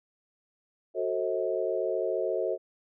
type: chord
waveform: sine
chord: F# diminished seventh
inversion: none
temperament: just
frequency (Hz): 370 / 444 / 532.8 / 639.4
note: F#4 / A4 / C5 / Eb5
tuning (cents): 0 / +16 / +31 / +47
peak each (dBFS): -32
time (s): 0.94-2.58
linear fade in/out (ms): 50
effects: none